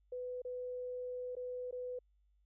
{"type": "tone with dropouts", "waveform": "sine", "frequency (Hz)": 498.5, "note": "B4", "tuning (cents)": 16, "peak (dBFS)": -39, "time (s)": [0.12, 1.99], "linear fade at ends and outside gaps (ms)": 5, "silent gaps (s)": [[0.419, 0.449], [1.353, 1.366], [1.711, 1.725]], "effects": ["added 50 Hz sine -69 dBFS peak until 2.45 s"]}